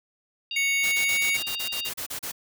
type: harmonic tone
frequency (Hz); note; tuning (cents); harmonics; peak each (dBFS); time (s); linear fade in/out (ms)
932.3; A#5; 0; 3 / 4 / 5; -31 / -35 / -39; 0.51-1.89; 2
type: tone with pitch glide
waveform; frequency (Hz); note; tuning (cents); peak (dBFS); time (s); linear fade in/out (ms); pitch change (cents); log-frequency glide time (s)
square; 2217 to 2231; C#7 to C#7; 0 to +11; -23; 0.56-1.37; 5; +11; 0.94-1.21
type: noise bursts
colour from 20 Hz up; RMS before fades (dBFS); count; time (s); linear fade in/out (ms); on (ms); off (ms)
white; -33; 12; 0.83-2.319; 10; 92; 35
effects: none